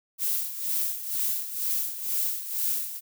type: noise with tremolo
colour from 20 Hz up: violet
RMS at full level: -26 dBFS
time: 0.18-3.01 s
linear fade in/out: 50 ms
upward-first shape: sine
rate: 2.1 Hz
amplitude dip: 70%
effects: none